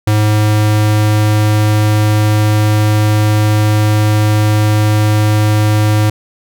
square tone, 106.3 Hz, G#2, 41 cents sharp, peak -9 dBFS, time 0.07-6.1 s, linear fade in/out 5 ms, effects none

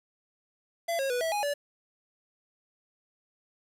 square tone with pitch steps, 676 / 543 / 491.6 / 652 / 828 / 576 Hz, E5 / C#5 / B4 / E5 / G#5 / D5, +43 / -36 / -8 / -19 / -5 / -34 cents, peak -28 dBFS, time 0.88-1.54 s, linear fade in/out 10 ms, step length 110 ms, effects resampled to 32000 Hz + 9-bit

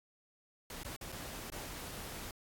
pink noise with dropouts, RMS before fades -45 dBFS, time 0.7-2.31 s, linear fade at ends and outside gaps 2 ms, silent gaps 0.834-0.847 / 0.964-1.011 / 1.12-1.124 / 1.502-1.521 s, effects AAC 64 kbps

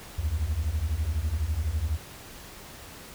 sine beating tone pair, 70.8 / 82.8 Hz, C#2 / E2, +37 / +8 cents, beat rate 12 Hz, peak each -27 / -26 dBFS, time 0.18-1.98 s, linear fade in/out 10 ms, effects tanh soft clip ceiling -21 dBFS + pink hiss -45 dBFS RMS until 3.14 s

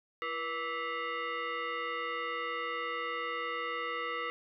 sine tone with frequency modulation, 337.8 Hz, E4, 42 cents sharp, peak -33 dBFS, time 0.22-4.3 s, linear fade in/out 0 ms, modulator 822 Hz, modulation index 2.7, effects none

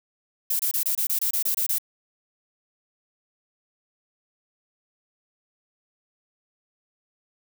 violet noise bursts, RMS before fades -24 dBFS, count 11, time 0.5-1.784 s, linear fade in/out 5 ms, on 94 ms, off 25 ms, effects none

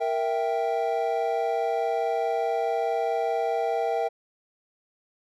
triangle chord, E diminished, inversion second, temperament equal, 466.2 / 659.3 / 784 Hz, Bb4 / E5 / G5, 0 / 0 / 0 cents, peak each -26 dBFS, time 0-4.09 s, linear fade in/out 20 ms, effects none

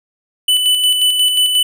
square tone with tremolo, 2990 Hz, F#7, 17 cents sharp, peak -10 dBFS, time 0.48-1.63 s, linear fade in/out 5 ms, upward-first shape square, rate 5.6 Hz, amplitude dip 40%, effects none

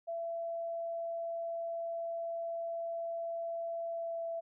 sine tone with pitch glide, 671 to 667.1 Hz, E5 to E5, +31 to +20 cents, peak -35 dBFS, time 0.07-4.41 s, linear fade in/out 20 ms, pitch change -11 cents, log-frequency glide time 3.88-4.26 s, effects none

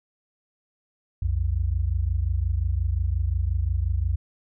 sine tone pair together, 61.65 / 87.31 Hz, B1 / F2, -2 / 0 cents, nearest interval tritone, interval 602 cents, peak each -24 dBFS, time 1.22-4.16 s, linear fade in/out 5 ms, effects none

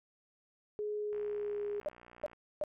sine tone with pitch glide, 419.8 to 411.6 Hz, G#4 to G#4, +19 to -16 cents, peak -34 dBFS, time 0.79-1.8 s, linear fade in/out 0 ms, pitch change -35 cents, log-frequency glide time 0.96-1.64 s
click train, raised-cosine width 0.5 ms, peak -39 dBFS, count 73, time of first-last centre 1.13-2.332 s, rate 59.9 Hz
sine tone bursts, 600 Hz, D5, 37 cents sharp, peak -31 dBFS, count 3, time 1.86-2.638 s, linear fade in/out 0 ms, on 26 ms, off 350 ms
effects none

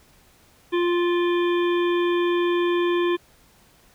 harmonic tone with a mistuned harmonic, 349.2 Hz, F4, in tune, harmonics 1 / 3 / 5 / 7 / 9 / 10, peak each -19 / -29 / -33 / -36 / -38 / -39 dBFS, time 0.72-3.17 s, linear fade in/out 20 ms, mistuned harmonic 7, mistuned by -16 cents, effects pink hiss -56 dBFS RMS until 3.94 s

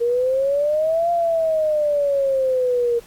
sine exponential two-way sweep, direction up then down, 466.9 to 693 to 466.9 Hz, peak -16 dBFS, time 0-3 s, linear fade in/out 20 ms, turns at 1.11 s, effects pink hiss -48 dBFS RMS until 3.06 s + AAC 64 kbps

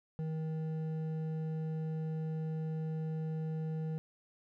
triangle tone with hard clipping, 158.4 Hz, D#3, 31 cents sharp, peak -36 dBFS, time 0.19-3.98 s, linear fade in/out 0 ms, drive 11 dB, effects none

